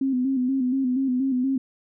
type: tone with vibrato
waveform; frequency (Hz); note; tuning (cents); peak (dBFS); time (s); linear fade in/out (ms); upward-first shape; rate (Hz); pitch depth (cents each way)
sine; 259.8; C4; -12; -20; 0.01-1.58; 5; square; 4.2; 59
effects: none